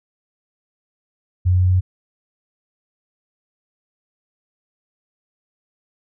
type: tone with pitch steps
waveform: sine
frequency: 90.7 / 91.33 / 91.97 Hz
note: F#2 / F#2 / F#2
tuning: -34 / -22 / -10 cents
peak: -12 dBFS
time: 1.45-1.81 s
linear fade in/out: 20 ms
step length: 120 ms
effects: none